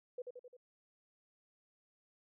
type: tone with echo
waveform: sine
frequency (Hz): 495.7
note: B4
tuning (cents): +6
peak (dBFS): -39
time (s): 0.18-0.22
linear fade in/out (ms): 5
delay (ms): 87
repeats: 4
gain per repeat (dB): -4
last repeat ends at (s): 0.568
effects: none

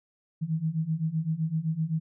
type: beating tone pair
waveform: sine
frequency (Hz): 155.56 / 163.36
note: D#3 / E3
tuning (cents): 0 / -15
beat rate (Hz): 7.8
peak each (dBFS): -30 / -28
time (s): 0.41-2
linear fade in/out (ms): 20
effects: none

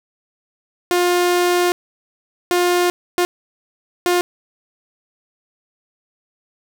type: tone bursts at uneven times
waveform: sawtooth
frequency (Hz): 354.4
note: F4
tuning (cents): +25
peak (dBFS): -10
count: 4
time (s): 0.91-1.72 / 2.51-2.9 / 3.18-3.25 / 4.06-4.21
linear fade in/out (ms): 0
effects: none

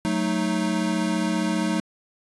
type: chord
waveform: square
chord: D# diminished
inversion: first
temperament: equal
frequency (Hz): 185 / 220 / 311.1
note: F#3 / A3 / D#4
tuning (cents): 0 / 0 / 0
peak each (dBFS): -27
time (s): 0.05-1.8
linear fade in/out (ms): 0
effects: resampled to 24000 Hz

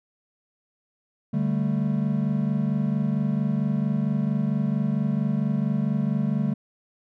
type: chord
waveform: triangle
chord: D suspended fourth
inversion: none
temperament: just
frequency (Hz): 146.83 / 195.78 / 220.2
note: D3 / G3 / A3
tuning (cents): 0 / -2 / +2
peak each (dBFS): -24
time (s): 1.33-6.54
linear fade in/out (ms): 10
effects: none

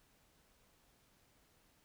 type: silence
effects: pink hiss -71 dBFS RMS until 1.84 s

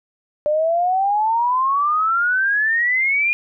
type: exponential sweep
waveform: sine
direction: up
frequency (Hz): 590 to 2446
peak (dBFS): -15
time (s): 0.46-3.33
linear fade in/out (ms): 0
effects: none

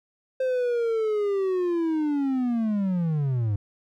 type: linear sweep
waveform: triangle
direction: down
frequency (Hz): 523.3 to 98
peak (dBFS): -20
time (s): 0.4-3.56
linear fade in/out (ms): 5
effects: none

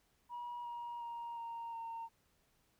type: tone with pitch steps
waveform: sine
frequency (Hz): 962 / 950.4 / 938.9 / 927.6 / 916.4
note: B5 / A#5 / A#5 / A#5 / A#5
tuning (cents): -46 / +33 / +12 / -9 / -30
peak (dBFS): -40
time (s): 0.29-2.09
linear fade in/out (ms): 50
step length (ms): 360
effects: tanh soft clip ceiling -39 dBFS + pink hiss -75 dBFS RMS until 2.79 s

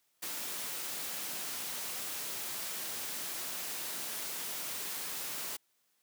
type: noise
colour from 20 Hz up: white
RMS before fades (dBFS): -39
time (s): 0.22-5.57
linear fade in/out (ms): 10
effects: white hiss -75 dBFS RMS until 6.02 s + high-pass 150 Hz 12 dB/octave

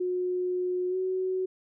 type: tone with pitch glide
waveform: sine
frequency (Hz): 362.6 to 373.2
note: F#4 to F#4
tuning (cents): -35 to +15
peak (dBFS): -26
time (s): 0-1.46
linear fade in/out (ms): 10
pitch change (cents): +50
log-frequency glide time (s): 0.89-0.96
effects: none

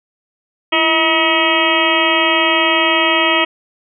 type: harmonic tone with a mistuned harmonic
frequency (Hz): 320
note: D#4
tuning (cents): +49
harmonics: 1 / 2 / 3 / 4 / 6 / 7 / 8 / 9 / 10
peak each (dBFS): -20 / -20 / -20 / -20 / -20 / -20 / -20 / -20 / -20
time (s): 0.72-3.45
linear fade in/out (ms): 10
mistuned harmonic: 1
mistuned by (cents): +77
effects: none

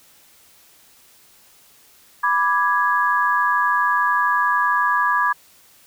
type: chord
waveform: sine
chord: G# diminished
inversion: first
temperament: equal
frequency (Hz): 987.8 / 1174.7 / 1661.2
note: B5 / D6 / G#6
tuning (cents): 0 / 0 / 0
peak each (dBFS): -20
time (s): 2.23-5.33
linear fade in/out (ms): 10
effects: white hiss -52 dBFS RMS until 5.86 s

